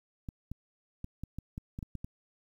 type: clicks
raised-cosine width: 5 ms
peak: -26 dBFS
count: 10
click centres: 0.288 / 0.516 / 1.044 / 1.236 / 1.386 / 1.579 / 1.789 / 1.828 / 1.953 / 2.045 s
effects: 10-bit